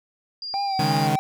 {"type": "tone with tremolo", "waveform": "sine", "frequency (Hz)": 4807, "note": "D8", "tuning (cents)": 39, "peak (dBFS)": -29, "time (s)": [0.42, 1.07], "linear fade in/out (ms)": 2, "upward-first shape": "sine", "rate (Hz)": 2.9, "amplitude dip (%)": 30}
{"type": "tone with vibrato", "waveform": "triangle", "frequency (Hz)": 784, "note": "G5", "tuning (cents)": 0, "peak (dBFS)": -21, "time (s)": [0.54, 1.19], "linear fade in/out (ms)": 0, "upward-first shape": "sine", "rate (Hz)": 3, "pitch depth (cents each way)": 47}
{"type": "chord", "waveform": "sawtooth", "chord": "C# suspended second", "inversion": "none", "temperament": "equal", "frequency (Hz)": [138.59, 155.56, 207.7], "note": ["C#3", "D#3", "G#3"], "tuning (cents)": [0, 0, 0], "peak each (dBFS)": [-21, -20, -23], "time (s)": [0.79, 1.16], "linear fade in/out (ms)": 5}
{"effects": []}